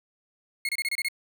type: tone bursts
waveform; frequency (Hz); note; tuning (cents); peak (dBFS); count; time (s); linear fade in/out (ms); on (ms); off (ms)
35% pulse; 2164; C#7; -42; -24; 7; 0.65-1.085; 2; 39; 27
effects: none